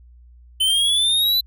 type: exponential sweep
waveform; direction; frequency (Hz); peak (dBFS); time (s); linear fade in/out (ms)
square; up; 3044 to 4034; -16; 0.6-1.41; 10
effects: added 60 Hz sine -44 dBFS peak until 1.46 s